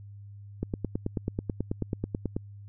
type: click train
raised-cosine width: 3 ms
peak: -16 dBFS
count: 17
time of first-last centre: 0.63-2.365 s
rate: 9.22 Hz
effects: added 101 Hz sine -43 dBFS peak until 2.68 s